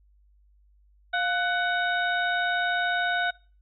harmonic tone with a mistuned harmonic, 745 Hz, F#5, 12 cents sharp, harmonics 1 / 2 / 3 / 4 / 5, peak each -28 / -25 / -37 / -42 / -33 dBFS, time 1.13-3.31 s, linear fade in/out 10 ms, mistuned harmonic 1, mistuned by -99 cents, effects noise-tail reverb RT60 0.4 s tail -24 dB re dry + added 50 Hz sine -57 dBFS peak until 3.61 s

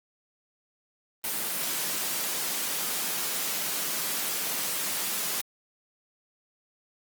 white high-pass noise, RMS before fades -30 dBFS, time 1.24-5.41 s, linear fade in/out 2 ms, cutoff 140 Hz, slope 96 dB/octave, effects Opus 24 kbps

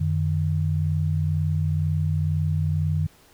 sine tone pair together, 91.03 / 153.1 Hz, F#2 / D#3, -28 / -28 cents, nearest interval major sixth, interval 900 cents, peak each -23 dBFS, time 0-3.07 s, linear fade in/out 10 ms, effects pink hiss -55 dBFS RMS until 3.33 s

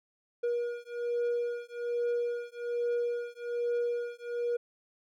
triangle beating tone pair, 477.4 / 478.6 Hz, A#4 / A#4, +41 / +46 cents, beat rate 1.2 Hz, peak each -31 dBFS, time 0.43-4.57 s, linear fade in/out 10 ms, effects none

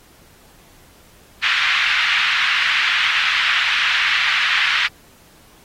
white band-pass noise, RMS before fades -18 dBFS, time 1.42-4.88 s, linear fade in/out 20 ms, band 1400 to 3000 Hz, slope 24 dB/octave, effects pink hiss -50 dBFS RMS until 5.64 s + AAC 48 kbps

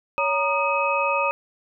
sine tone cluster, 560 / 937 / 1229 / 2548 Hz, C#5 / A#5 / D#6 / D#7, +18 / +9 / -22 / +41 cents, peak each -25 dBFS, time 0.18-1.31 s, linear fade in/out 0 ms, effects none

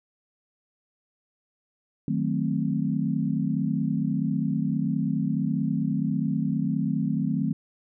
sine chord, D# diminished seventh, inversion none, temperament equal, 155.56 / 185 / 220 / 261.6 Hz, D#3 / F#3 / A3 / C4, 0 / 0 / 0 / 0 cents, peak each -28 / -29 / -28 / -29 dBFS, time 2.08-7.53 s, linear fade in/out 2 ms, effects none

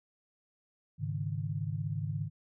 sine chord, Ab suspended fourth, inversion none, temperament equal, 103.83 / 138.59 / 155.56 Hz, Ab2 / Db3 / Eb3, 0 / 0 / 0 cents, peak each -36 / -37 / -36 dBFS, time 0.98-2.3 s, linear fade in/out 50 ms, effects none

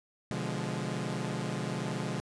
sawtooth chord, B diminished seventh, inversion none, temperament equal with one note detuned, 125.63 / 146.83 / 174.61 / 207.7 Hz, B2 / D3 / F3 / Ab3, +30 / 0 / 0 / 0 cents, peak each -34 dBFS, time 0.31-2.2 s, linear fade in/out 0 ms, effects resampled to 22050 Hz

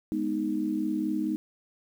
sine chord, G# minor, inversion none, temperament equal, 207.7 / 246.9 / 311.1 Hz, G#3 / B3 / D#4, 0 / 0 / 0 cents, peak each -32 / -33 / -28 dBFS, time 0.12-1.36 s, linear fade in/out 0 ms, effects 9-bit

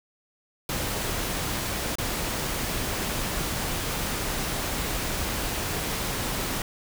pink noise with dropouts, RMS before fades -29 dBFS, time 0.69-6.62 s, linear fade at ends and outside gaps 2 ms, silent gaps 1.955-1.984 s, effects none

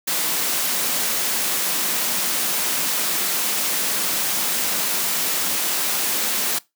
white high-pass noise, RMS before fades -22 dBFS, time 0.07-6.59 s, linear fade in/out 10 ms, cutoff 150 Hz, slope 48 dB/octave, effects noise-tail reverb RT60 0.2 s tail -21 dB re dry

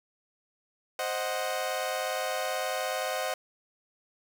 sawtooth chord, C diminished, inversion none, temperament equal, 523.3 / 622.3 / 740 Hz, C5 / Eb5 / Gb5, 0 / 0 / 0 cents, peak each -30 dBFS, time 0.99-3.34 s, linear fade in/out 2 ms, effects none

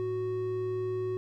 triangle tone pair together, 109.56 / 370 Hz, A2 / F#4, -7 / 0 cents, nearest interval octave + major sixth, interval 2107 cents, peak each -36 / -28 dBFS, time 0-1.17 s, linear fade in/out 0 ms, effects none

